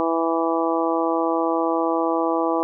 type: harmonic tone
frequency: 165 Hz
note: E3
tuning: 2 cents sharp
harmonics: 2 / 3 / 4 / 5 / 6 / 7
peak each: -23 / -25 / -26 / -27 / -28 / -28 dBFS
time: 0-2.63 s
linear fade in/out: 0 ms
effects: none